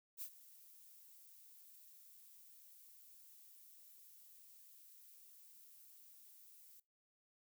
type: noise with ADSR envelope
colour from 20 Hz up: violet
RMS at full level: -45 dBFS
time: 0.17-6.8 s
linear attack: 48 ms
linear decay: 73 ms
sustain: -17 dB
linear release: 4 ms
effects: noise-tail reverb RT60 0.2 s tail -20 dB re dry